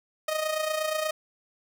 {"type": "tone with amplitude modulation", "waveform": "sawtooth", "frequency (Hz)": 622.3, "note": "D#5", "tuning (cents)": 0, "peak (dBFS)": -20, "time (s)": [0.28, 1.11], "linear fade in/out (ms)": 5, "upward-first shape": "sine", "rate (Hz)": 28.4, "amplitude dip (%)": 60, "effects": []}